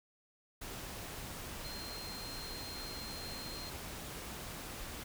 sine tone in noise, 4186 Hz, C8, in tune, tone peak -46 dBFS, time 1.64-3.7 s, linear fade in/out 10 ms, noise pink, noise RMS -45 dBFS, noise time 0.61-5.04 s, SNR -4 dB, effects none

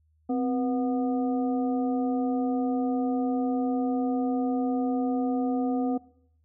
harmonic tone with a mistuned harmonic, 244.1 Hz, B3, 20 cents flat, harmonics 1 / 2 / 3 / 5, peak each -25 / -33 / -33 / -48 dBFS, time 0.29-5.98 s, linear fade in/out 10 ms, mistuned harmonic 1, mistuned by +98 cents, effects noise-tail reverb RT60 0.7 s tail -21 dB re dry + added 78 Hz sine -63 dBFS peak until 6.44 s

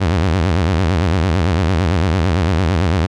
sawtooth tone with vibrato, 87.31 Hz, F2, in tune, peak -9 dBFS, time 0-3.07 s, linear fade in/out 20 ms, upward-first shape sine, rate 8.9 Hz, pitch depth 210 cents each way, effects low-pass 5000 Hz 12 dB/octave

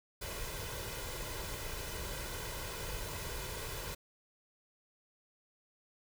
pink noise with comb filter, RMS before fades -41 dBFS, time 0.21-3.95 s, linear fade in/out 10 ms, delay 2 ms, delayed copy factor +0.6, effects none

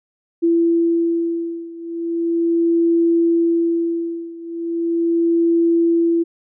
sine beating tone pair, 335.8 / 336.18 Hz, E4 / E4, +32 / +34 cents, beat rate 0.38 Hz, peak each -17 / -19 dBFS, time 0.42-6.24 s, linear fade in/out 20 ms, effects none

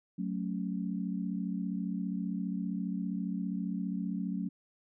sine chord, F# minor, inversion none, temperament equal, 185 / 220 / 277.2 Hz, F#3 / A3 / C#4, 0 / 0 / 0 cents, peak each -34 / -37 / -39 dBFS, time 0.18-4.49 s, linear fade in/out 10 ms, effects none

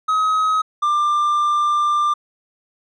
triangle tone pair in turn, 1270 / 1189.6 Hz, D#6 / D6, +35 / +22 cents, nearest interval minor second, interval 113 cents, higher first, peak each -13 dBFS, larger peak neither, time 0.08-0.62 / 0.82-2.14 s, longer second, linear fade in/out 10 ms, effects resampled to 22050 Hz

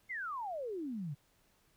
sine exponential sweep, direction down, 2174 to 133.3 Hz, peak -37 dBFS, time 0.09-1.15 s, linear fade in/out 20 ms, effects pink hiss -71 dBFS RMS until 1.76 s

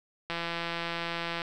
click train, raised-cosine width 0.3 ms, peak -17 dBFS, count 190, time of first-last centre 0.3-1.418 s, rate 169 Hz, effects none

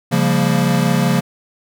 square chord, G half-diminished seventh, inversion second, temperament equal with one note detuned, 138.59 / 174.61 / 199.65 / 233.1 Hz, Db3 / F3 / G3 / Bb3, 0 / 0 / +32 / 0 cents, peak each -19 / -18 / -22 / -20 dBFS, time 0.11-1.21 s, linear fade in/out 20 ms, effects none

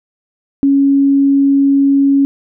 sine tone, 277.2 Hz, C#4, in tune, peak -7 dBFS, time 0.63-2.25 s, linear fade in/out 0 ms, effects none

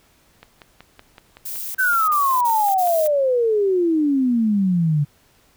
click train, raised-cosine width 0.3 ms, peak -24 dBFS, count 15, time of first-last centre 0.43-3.062 s, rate 5.32 Hz
violet noise bursts, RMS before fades -29 dBFS, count 5, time 1.45-3.078 s, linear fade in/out 10 ms, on 300 ms, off 32 ms
sine exponential sweep, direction down, 1560 to 141.9 Hz, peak -15 dBFS, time 1.78-5.05 s, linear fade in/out 20 ms
effects pink hiss -57 dBFS RMS until 5.56 s

